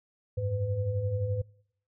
sine tone cluster, 92.3 / 103.9 / 504 Hz, F#2 / G#2 / B4, -4 / +1 / +35 cents, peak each -36 / -29 / -34 dBFS, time 0.37-1.42 s, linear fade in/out 10 ms, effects noise-tail reverb RT60 0.7 s tail -25 dB re dry

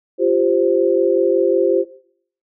sine chord, F suspended second, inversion none, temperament equal with one note detuned, 346.6 / 392 / 523.3 Hz, F4 / G4 / C5, -13 / 0 / 0 cents, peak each -17 dBFS, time 0.18-1.85 s, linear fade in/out 50 ms, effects noise-tail reverb RT60 0.6 s tail -17 dB re dry

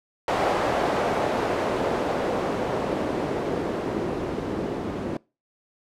blue noise with low-pass filter sweep, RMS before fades -26 dBFS, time 0.28-5.17 s, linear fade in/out 2 ms, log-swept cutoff 670 to 310 Hz, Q 1.2, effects noise-tail reverb RT60 0.3 s tail -24 dB re dry

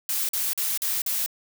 blue noise bursts, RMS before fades -26 dBFS, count 5, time 0.09-1.262 s, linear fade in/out 2 ms, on 200 ms, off 43 ms, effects none

